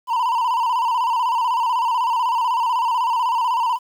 triangle tone with vibrato, 960 Hz, B5, 49 cents flat, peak -15 dBFS, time 0.07-3.79 s, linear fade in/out 50 ms, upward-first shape square, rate 16 Hz, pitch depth 75 cents each way, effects 8-bit

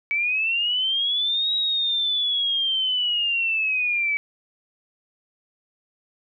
sine linear two-way sweep, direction up then down, 2276 to 3839 to 2276 Hz, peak -20 dBFS, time 0.11-4.17 s, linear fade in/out 0 ms, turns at 1.54 s, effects none

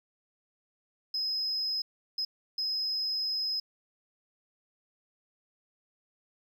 triangle tone bursts at uneven times, 5090 Hz, D#8, 39 cents sharp, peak -26 dBFS, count 3, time 1.14-1.82 / 2.18-2.25 / 2.58-3.6 s, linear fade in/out 5 ms, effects tanh soft clip ceiling -26 dBFS

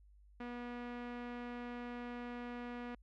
sawtooth tone with low-pass filter, 242.2 Hz, B3, 34 cents flat, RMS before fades -45 dBFS, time 0.4-2.95 s, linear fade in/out 5 ms, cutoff 2200 Hz, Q 1.2, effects added 50 Hz sine -60 dBFS peak until 3.02 s

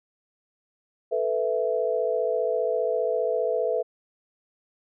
sine chord, A suspended second, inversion none, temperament just, 440 / 495 / 660 Hz, A4 / B4 / E5, 0 / +4 / +2 cents, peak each -27 / -26 / -27 dBFS, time 1.11-3.83 s, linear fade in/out 20 ms, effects none

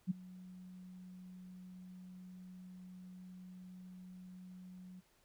sine tone with ADSR envelope, 183.3 Hz, F#3, 16 cents flat, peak -29 dBFS, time 0.07-5.01 s, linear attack 35 ms, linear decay 14 ms, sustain -21 dB, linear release 19 ms, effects pink hiss -72 dBFS RMS until 5.24 s

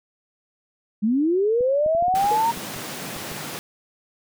sine linear sweep, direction up, 200 to 940 Hz, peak -17 dBFS, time 1.02-2.52 s, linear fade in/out 20 ms
clicks, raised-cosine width 3 ms, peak -25 dBFS, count 11, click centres 1.608 / 1.862 / 1.95 / 2.025 / 2.082 / 2.141 / 2.243 / 2.574 / 2.763 / 3.164 / 3.317 s
pink high-pass noise, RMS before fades -33 dBFS, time 2.15-3.59 s, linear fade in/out 0 ms, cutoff 130 Hz, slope 24 dB/octave
sine tone with exponential decay, 470 Hz, A#4, 14 cents sharp, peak -23 dBFS, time 2.31-2.53 s, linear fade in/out 5 ms, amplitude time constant 46 ms
effects none

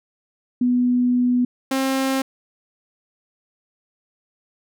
sine / sawtooth tone pair in turn, 246.9 / 266.7 Hz, B3 / C4, 0 / +33 cents, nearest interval minor second, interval 133 cents, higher second, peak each -15 dBFS, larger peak neither, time 0.61-1.45 / 1.71-2.22 s, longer first, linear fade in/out 5 ms, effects none

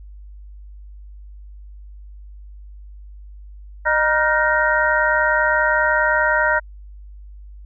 sine tone cluster, 613 / 947 / 1408 / 1538 / 1863 Hz, D#5 / A#5 / F6 / G6 / A#6, -26 / +27 / +14 / -33 / -2 cents, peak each -21 dBFS, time 3.85-6.6 s, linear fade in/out 20 ms, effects added 50 Hz sine -36 dBFS peak until 7.65 s

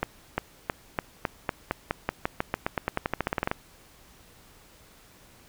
accelerating click train, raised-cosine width 0.5 ms, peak -10 dBFS, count 25, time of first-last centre 0.03-3.514 s, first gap 350 ms, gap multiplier 0.91, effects pink hiss -55 dBFS RMS until 5.48 s

